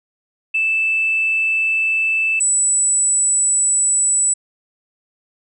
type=tone pair in turn; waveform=sine; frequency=2637 / 7930 Hz; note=E7 / B8; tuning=0 / +6 cents; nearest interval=octave + perfect fifth; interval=1906 cents; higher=second; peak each=-14 / -12 dBFS; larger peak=second; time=0.54-2.4 / 2.4-4.34 s; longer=second; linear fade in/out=10 ms; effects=tanh soft clip ceiling -9 dBFS